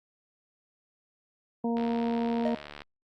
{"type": "harmonic tone", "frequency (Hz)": 233.1, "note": "A#3", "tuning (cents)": 0, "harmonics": [1, 2, 3, 4], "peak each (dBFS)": [-27, -33, -37, -39], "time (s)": [1.64, 2.55], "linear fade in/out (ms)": 5}
{"type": "click train", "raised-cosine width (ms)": 0.3, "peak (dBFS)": -25, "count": 78, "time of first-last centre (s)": [1.77, 2.819], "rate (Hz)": 73.4}
{"type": "tone with exponential decay", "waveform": "triangle", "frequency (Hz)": 622.3, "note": "D#5", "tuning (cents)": 0, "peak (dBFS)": -24, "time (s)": [2.45, 2.7], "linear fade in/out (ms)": 5, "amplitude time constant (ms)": 53}
{"effects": ["Opus 32 kbps"]}